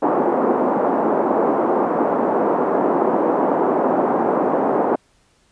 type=band-pass noise; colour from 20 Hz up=pink; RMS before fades=-18 dBFS; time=0.02-4.96 s; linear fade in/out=10 ms; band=260 to 1000 Hz; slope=24 dB/octave; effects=pink hiss -59 dBFS RMS until 5.51 s + resampled to 22050 Hz